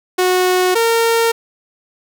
sawtooth tone pair in turn, 366.3 / 459.4 Hz, F#4 / A#4, -17 / -25 cents, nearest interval major third, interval 392 cents, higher second, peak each -8 dBFS, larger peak neither, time 0.18-0.75 / 0.75-1.32 s, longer neither, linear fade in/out 10 ms, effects none

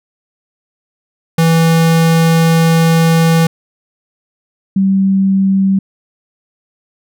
square / sine tone pair in turn, 164.3 / 193.31 Hz, E3 / G3, -5 / -24 cents, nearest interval minor third, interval 281 cents, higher second, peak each -8 dBFS, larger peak neither, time 1.38-3.47 / 4.76-5.79 s, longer first, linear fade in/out 5 ms, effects none

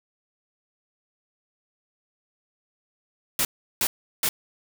white noise bursts, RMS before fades -23 dBFS, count 3, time 3.39-4.29 s, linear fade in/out 2 ms, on 60 ms, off 360 ms, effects none

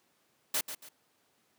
white noise with echo, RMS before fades -30 dBFS, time 0.54-0.61 s, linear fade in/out 5 ms, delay 140 ms, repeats 2, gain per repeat -10 dB, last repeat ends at 0.89 s, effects pink hiss -71 dBFS RMS until 1.58 s + high-pass 200 Hz 12 dB/octave

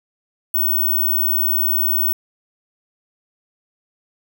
sine tone, 15790 Hz, B9, 2 cents flat, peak -15 dBFS, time 0.54-2.13 s, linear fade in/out 5 ms, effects none

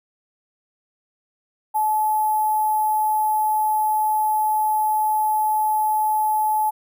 sine tone with sample-and-hold, 859 Hz, A5, 42 cents flat, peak -17 dBFS, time 1.74-6.71 s, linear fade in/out 20 ms, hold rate 11025 Hz, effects none

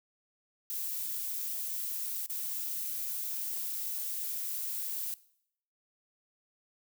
violet noise with dropouts, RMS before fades -36 dBFS, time 0.7-5.14 s, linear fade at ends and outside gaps 0 ms, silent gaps 2.261-2.298 s, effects noise-tail reverb RT60 0.7 s tail -20 dB re dry

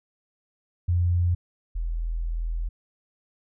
sine tone pair in turn, 87.7 / 41.39 Hz, F2 / E1, +8 / +8 cents, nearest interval octave + minor second, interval 1300 cents, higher first, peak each -19 / -25 dBFS, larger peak first, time 0.88-1.35 / 1.75-2.69 s, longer second, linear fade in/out 10 ms, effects none

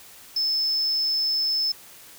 triangle tone, 5250 Hz, E8, 8 cents flat, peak -20 dBFS, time 0.36-1.72 s, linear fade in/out 5 ms, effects white hiss -47 dBFS RMS until 2.18 s

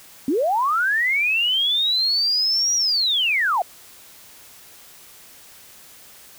sine linear two-way sweep, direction up then down, 244.4 to 5800 to 657 Hz, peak -17 dBFS, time 0.28-3.62 s, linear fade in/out 2 ms, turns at 2.75 s, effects white hiss -46 dBFS RMS until 6.38 s

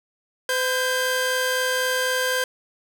sawtooth tone pair together, 508.7 / 1590 Hz, C5 / G6, -49 / +24 cents, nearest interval octave + minor sixth, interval 1973 cents, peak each -20 dBFS, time 0.49-2.44 s, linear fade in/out 2 ms, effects none

